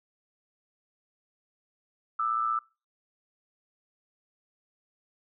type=tone pair together; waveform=sine; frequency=1202 / 1317.8 Hz; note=D6 / E6; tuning=+40 / -1 cents; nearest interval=major second; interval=159 cents; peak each=-30 / -27 dBFS; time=2.19-2.59 s; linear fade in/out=5 ms; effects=noise-tail reverb RT60 0.3 s tail -24 dB re dry